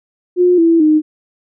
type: tone with pitch steps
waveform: sine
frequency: 357.9 / 332 / 308 Hz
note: F4 / E4 / D#4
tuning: +42 / +12 / -17 cents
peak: -7 dBFS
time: 0.36-1.02 s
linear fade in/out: 50 ms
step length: 220 ms
effects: none